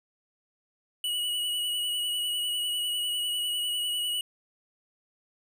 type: tone with vibrato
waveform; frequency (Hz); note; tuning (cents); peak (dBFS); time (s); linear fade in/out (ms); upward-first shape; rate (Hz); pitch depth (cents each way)
square; 2929; F#7; -18; -28; 1.04-4.21; 2; sine; 10; 26
effects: none